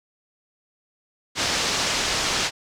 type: low-pass noise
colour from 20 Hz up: white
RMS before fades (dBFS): -24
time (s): 1.35-2.51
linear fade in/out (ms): 50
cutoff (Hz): 6300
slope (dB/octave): 24
effects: none